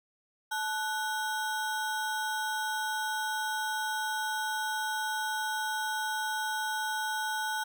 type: ring-modulated tone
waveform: square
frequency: 1174.7 Hz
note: D6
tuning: in tune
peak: -28 dBFS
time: 0.51-7.64 s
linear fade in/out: 10 ms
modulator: 307 Hz
effects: none